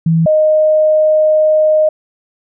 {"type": "tone pair in turn", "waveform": "sine", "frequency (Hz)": [163.6, 618.9], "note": ["E3", "D#5"], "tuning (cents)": [-13, -9], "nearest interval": "octave + major seventh", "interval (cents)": 2304, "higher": "second", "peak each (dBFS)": [-8, -7], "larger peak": "second", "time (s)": [[0.06, 0.26], [0.26, 1.89]], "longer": "second", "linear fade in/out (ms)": 5, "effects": []}